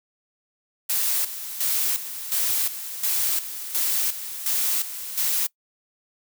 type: noise with tremolo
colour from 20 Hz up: blue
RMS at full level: -23 dBFS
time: 0.89-5.47 s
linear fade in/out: 10 ms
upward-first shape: square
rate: 1.4 Hz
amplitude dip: 70%
effects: noise-tail reverb RT60 0.1 s tail -23 dB re dry